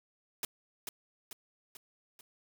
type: noise with echo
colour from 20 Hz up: white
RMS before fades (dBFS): -35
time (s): 0.43-0.45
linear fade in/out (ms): 2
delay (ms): 440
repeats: 4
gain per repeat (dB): -5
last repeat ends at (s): 2.21
effects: none